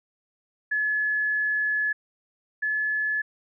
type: tone pair in turn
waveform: sine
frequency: 1709 / 1716.9 Hz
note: G#6 / A6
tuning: +49 / -43 cents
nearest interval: unison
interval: 8 cents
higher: second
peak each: -22 / -23 dBFS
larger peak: first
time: 0.71-1.93 / 2.62-3.22 s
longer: first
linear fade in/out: 10 ms
effects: none